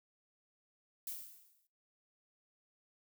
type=noise with exponential decay; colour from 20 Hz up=violet; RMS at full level=-40 dBFS; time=1.07-1.67 s; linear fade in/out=2 ms; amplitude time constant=130 ms; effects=noise-tail reverb RT60 0.3 s tail -18 dB re dry